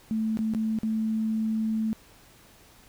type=tone with dropouts; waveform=sine; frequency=220 Hz; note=A3; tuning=in tune; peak=-24 dBFS; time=0.11-1.93 s; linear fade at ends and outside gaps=0 ms; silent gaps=0.372-0.39 / 0.537-0.548 / 0.787-0.833 s; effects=pink hiss -55 dBFS RMS until 2.88 s